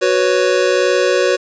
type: chord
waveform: square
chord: F# suspended fourth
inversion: none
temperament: just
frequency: 370 / 493.3 / 555 Hz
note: F#4 / B4 / C#5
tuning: 0 / -2 / +2 cents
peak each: -17 dBFS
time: 0.01-1.37 s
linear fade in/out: 20 ms
effects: resampled to 16000 Hz + 7-bit